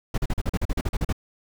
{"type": "noise bursts", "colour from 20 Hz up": "brown", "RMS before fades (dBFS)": -23, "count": 13, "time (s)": [0.14, 1.127], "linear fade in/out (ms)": 5, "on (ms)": 39, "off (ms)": 40, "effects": []}